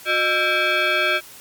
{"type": "tone with frequency modulation", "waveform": "sine", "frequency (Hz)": 362.1, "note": "F#4", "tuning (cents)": -37, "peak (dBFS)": -16, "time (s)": [0.05, 1.21], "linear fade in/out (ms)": 50, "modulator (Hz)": 975, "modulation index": 2.9, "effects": ["white hiss -42 dBFS RMS until 1.4 s", "MP3 96 kbps"]}